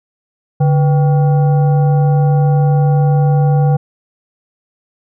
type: tone with frequency modulation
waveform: sine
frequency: 144.6 Hz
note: D3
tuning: 27 cents flat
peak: -8 dBFS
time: 0.6-3.77 s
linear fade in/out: 10 ms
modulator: 638 Hz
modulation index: 0.48
effects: none